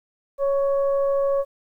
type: tone with frequency modulation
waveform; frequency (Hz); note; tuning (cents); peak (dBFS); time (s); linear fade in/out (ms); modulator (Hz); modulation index
sine; 554.4; C#5; 0; -18; 0.38-1.45; 50; 561; 0.43
effects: 10-bit